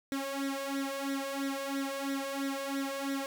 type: tone with flanger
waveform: sawtooth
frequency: 274.6 Hz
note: C#4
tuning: 16 cents flat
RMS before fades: -35 dBFS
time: 0.12-3.26 s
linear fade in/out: 0 ms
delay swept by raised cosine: 0.52 to 1.92 ms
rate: 3 Hz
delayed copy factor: +0.8
effects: none